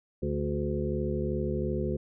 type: harmonic tone with a mistuned harmonic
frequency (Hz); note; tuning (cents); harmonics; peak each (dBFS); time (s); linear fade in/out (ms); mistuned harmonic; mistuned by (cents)
72.8; D2; -15; 1 / 2 / 3 / 5 / 6 / 7; -34 / -34 / -34 / -33 / -37 / -37; 0.22-1.97; 10; 6; -40
effects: none